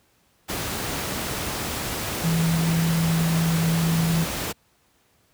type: tone in noise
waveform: sine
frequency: 164.81 Hz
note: E3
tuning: in tune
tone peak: -19 dBFS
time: 2.23-4.25 s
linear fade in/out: 20 ms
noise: pink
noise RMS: -28 dBFS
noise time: 0.48-4.53 s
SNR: +6 dB
effects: pink hiss -63 dBFS RMS until 5.33 s + high-pass 60 Hz 12 dB/octave